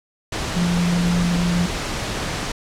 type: tone in noise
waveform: sine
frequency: 174.3 Hz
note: F3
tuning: 3 cents flat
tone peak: -17 dBFS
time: 0.56-1.66 s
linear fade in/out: 5 ms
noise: pink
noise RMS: -25 dBFS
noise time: 0.32-2.52 s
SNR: +5 dB
effects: low-pass 7000 Hz 12 dB/octave